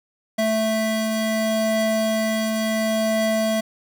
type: tone pair together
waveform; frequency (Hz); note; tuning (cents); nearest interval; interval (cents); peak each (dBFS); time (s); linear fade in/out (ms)
square; 220 / 659.3; A3 / E5; 0 / 0; octave + perfect fifth; 1900; -23; 0.38-3.61; 10
effects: none